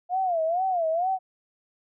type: tone with vibrato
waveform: sine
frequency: 698.5 Hz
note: F5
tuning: in tune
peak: -22 dBFS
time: 0.09-1.19 s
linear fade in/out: 50 ms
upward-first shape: sine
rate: 2.2 Hz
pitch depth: 160 cents each way
effects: none